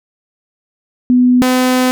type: tone pair in turn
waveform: sine / sawtooth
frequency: 248.8 / 254.2 Hz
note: B3 / C4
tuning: +13 / -50 cents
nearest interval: unison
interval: 37 cents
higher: second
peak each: -6 dBFS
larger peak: neither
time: 1.1-1.42 / 1.42-1.91 s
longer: second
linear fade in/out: 0 ms
effects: none